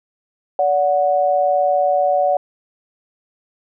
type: tone pair together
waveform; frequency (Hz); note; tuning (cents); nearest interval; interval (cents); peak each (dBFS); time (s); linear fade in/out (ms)
sine; 576 / 735.4; D5 / F#5; -34 / -11; major third; 423; -16; 0.59-2.37; 2
effects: none